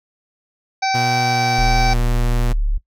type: harmonic tone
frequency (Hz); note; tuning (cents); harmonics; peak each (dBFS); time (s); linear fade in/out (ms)
771; G5; -29; 1 / 2 / 3 / 5 / 6 / 7 / 8; -17 / -28 / -24 / -32 / -29 / -31 / -33; 0.82-1.94; 10
type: tone with pitch glide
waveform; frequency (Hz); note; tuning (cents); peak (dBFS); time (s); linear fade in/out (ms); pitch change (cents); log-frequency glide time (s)
sawtooth; 122.1 to 120.21; B2 to B2; -19 to -46; -17; 0.94-2.53; 10; -27; 1.24-1.54
type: tone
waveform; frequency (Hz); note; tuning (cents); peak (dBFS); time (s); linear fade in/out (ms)
sine; 36.1; D1; -29; -15; 1.58-2.78; 10
effects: noise-tail reverb RT60 0.1 s tail -17 dB re dry